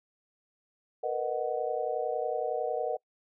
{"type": "chord", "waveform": "sine", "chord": "B major seventh", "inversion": "third", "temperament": "just", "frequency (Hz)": [463, 493.9, 617.4, 740.8], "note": ["A#4", "B4", "D#5", "F#5"], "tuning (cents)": [-12, 0, -14, 2], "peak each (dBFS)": -34, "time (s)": [1.03, 2.97], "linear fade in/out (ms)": 10, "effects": ["noise-tail reverb RT60 0.1 s tail -25 dB re dry"]}